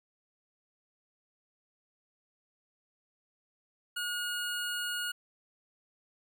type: tone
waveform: 25% pulse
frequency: 1440 Hz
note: F#6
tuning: 47 cents flat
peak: -29 dBFS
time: 3.96-5.12 s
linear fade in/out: 10 ms
effects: none